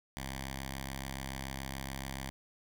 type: tone with notch filter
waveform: 5% pulse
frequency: 67 Hz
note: C2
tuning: 42 cents sharp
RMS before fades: -41 dBFS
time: 0.17-2.3 s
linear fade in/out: 0 ms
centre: 440 Hz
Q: 0.55
effects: none